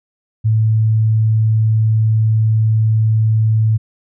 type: tone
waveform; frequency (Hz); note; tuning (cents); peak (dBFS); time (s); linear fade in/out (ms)
sine; 110; A2; 0; -10; 0.44-3.78; 20
effects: none